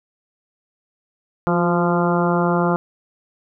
harmonic tone with a mistuned harmonic, 173.1 Hz, F3, 15 cents flat, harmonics 1 / 2 / 3 / 4 / 5 / 6 / 7 / 8, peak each -19 / -22 / -24 / -25 / -26 / -27 / -27 / -28 dBFS, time 1.47-2.76 s, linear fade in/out 0 ms, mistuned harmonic 2, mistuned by +35 cents, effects none

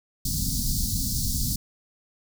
pink band-stop noise, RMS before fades -26 dBFS, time 0.25-1.56 s, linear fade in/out 5 ms, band 250 to 4300 Hz, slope 48 dB/octave, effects none

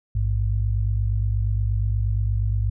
sine tone pair together, 55.37 / 103.83 Hz, A1 / G#2, +12 / 0 cents, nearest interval major seventh, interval 1088 cents, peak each -22 dBFS, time 0.15-2.7 s, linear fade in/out 5 ms, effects none

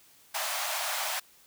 pink high-pass noise, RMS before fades -32 dBFS, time 0.34-1.2 s, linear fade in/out 10 ms, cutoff 600 Hz, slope 96 dB/octave, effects white hiss -59 dBFS RMS until 1.46 s

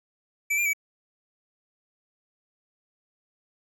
square tone with pitch steps, 2314 / 2393 / 2282 Hz, D7 / D7 / C#7, -26 / +32 / +50 cents, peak -23 dBFS, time 0.5-0.734 s, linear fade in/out 10 ms, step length 78 ms, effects none

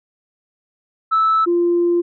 sine tone pair in turn, 1311 / 346.5 Hz, E6 / F4, -10 / -14 cents, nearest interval octave + major seventh, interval 2304 cents, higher first, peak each -11 / -12 dBFS, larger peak first, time 1.11-1.46 / 1.46-2.02 s, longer second, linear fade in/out 20 ms, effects tanh soft clip ceiling -9 dBFS

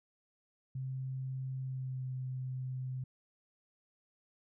sine tone with pitch glide, 131.4 to 129.14 Hz, C3 to C3, +8 to -22 cents, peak -36 dBFS, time 0.75-3.04 s, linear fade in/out 5 ms, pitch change -30 cents, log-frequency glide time 1.61-2.08 s, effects none

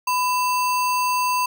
sine tone with sample-and-hold, 1000 Hz, B5, 21 cents sharp, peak -18 dBFS, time 0.07-1.46 s, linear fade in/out 5 ms, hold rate 3675 Hz, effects none

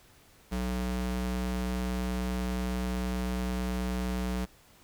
square ring-modulated tone, 123.47 Hz, B2, in tune, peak -27 dBFS, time 0.51-4.46 s, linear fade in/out 20 ms, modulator 64.4 Hz, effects pink hiss -59 dBFS RMS until 4.83 s

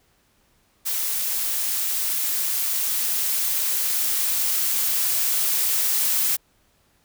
blue noise with level ramp, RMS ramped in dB -25 to -21 dBFS, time 0.85-6.37 s, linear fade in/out 20 ms, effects pink hiss -63 dBFS RMS until 7.04 s

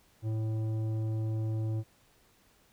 sine tone with tanh clipping, 110 Hz, A2, in tune, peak -31 dBFS, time 0.22-1.84 s, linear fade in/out 50 ms, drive 11 dB, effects pink hiss -65 dBFS RMS until 2.72 s

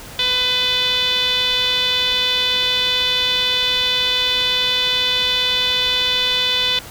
5% pulse tone with low-pass filter, 501 Hz, B4, 25 cents sharp, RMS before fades -18 dBFS, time 0.19-6.79 s, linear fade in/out 2 ms, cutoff 3500 Hz, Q 5.9, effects pink hiss -36 dBFS RMS until 6.9 s

